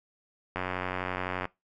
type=click train; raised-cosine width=0.5 ms; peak=-16 dBFS; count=83; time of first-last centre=0.56-1.454 s; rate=91.7 Hz; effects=noise-tail reverb RT60 0.2 s tail -21 dB re dry